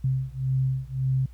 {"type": "beating tone pair", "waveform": "sine", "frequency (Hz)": [130.81, 132.61], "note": ["C3", "C3"], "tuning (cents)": [0, 24], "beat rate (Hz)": 1.8, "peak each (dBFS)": -26, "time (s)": [0.04, 1.26], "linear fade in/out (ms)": 5, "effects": ["added 60 Hz sine -42 dBFS peak until 1.33 s", "pink hiss -64 dBFS RMS until 1.33 s"]}